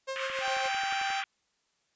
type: tone with tremolo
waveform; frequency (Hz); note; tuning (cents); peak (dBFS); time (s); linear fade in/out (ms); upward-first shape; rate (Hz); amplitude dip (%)
sawtooth; 533; C5; +32; -28; 0.07-0.69; 20; sine; 7.2; 55
type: band-pass noise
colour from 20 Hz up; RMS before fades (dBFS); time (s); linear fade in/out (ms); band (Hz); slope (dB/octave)
pink; -37; 0.16-1.24; 0; 1200 to 3200; 48
type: click train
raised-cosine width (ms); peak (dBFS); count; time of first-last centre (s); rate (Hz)
0.5; -29; 10; 0.3-1.104; 11.2
type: tone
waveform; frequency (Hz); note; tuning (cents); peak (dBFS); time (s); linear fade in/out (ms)
sawtooth; 784; G5; 0; -26; 0.4-1.24; 50
effects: white hiss -74 dBFS RMS until 1.95 s + resampled to 16000 Hz